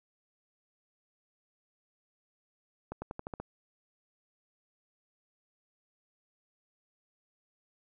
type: accelerating click train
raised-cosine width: 1 ms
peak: -24 dBFS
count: 7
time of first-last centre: 2.92-3.4 s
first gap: 100 ms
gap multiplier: 0.91
effects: none